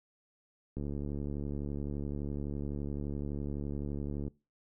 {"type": "click train", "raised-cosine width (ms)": 3, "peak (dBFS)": -25, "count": 253, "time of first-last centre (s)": [0.77, 4.28], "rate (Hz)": 71.8, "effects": ["noise-tail reverb RT60 0.3 s tail -23 dB re dry"]}